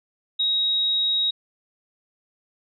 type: tone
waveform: sine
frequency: 3795 Hz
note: A#7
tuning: 30 cents sharp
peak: -19 dBFS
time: 0.39-1.31 s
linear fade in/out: 10 ms
effects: none